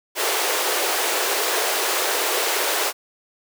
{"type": "high-pass noise", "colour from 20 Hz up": "pink", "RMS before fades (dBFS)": -22, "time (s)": [0.15, 2.93], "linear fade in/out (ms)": 50, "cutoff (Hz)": 360, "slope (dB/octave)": 48, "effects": []}